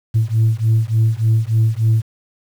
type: beating tone pair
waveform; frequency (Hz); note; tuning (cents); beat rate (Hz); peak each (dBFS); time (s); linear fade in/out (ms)
sine; 110 / 113.4; A2 / A#2; 0 / -47; 3.4; -14; 0.14-2.02; 20
effects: tanh soft clip ceiling -8 dBFS + 7-bit